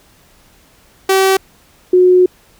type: tone pair in turn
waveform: sawtooth / sine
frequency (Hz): 383.7 / 364.2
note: G4 / F#4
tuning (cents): -37 / -27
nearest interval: minor second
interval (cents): 90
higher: first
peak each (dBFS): -5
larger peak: neither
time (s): 1.09-1.37 / 1.93-2.26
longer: second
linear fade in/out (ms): 5
effects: pink hiss -49 dBFS RMS until 2.59 s